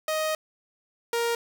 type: tone pair in turn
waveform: sawtooth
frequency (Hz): 625 / 468.2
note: D#5 / A#4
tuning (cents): +8 / +8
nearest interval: perfect fourth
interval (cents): 500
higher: first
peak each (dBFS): -21 / -20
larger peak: second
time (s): 0.08-0.35 / 1.13-1.35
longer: first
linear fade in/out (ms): 2
effects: none